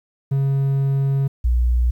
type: tone pair in turn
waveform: triangle / sine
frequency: 137.2 / 60.47 Hz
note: C#3 / B1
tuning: -17 / -36 cents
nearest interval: octave + major second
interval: 1419 cents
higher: first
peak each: -14 dBFS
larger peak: neither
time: 0.31-1.28 / 1.44-1.91 s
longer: first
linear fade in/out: 10 ms
effects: 9-bit